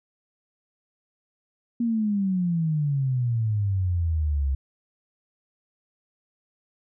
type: exponential sweep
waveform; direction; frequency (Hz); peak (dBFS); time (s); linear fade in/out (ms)
sine; down; 239.1 to 66.3; -21; 1.8-4.55; 5
effects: none